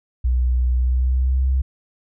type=tone with pitch glide; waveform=sine; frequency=62 to 65.57 Hz; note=B1 to C2; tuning=+7 to +4 cents; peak=-15 dBFS; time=0.24-1.62 s; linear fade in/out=10 ms; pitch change=+97 cents; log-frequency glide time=0.75-1.47 s; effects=none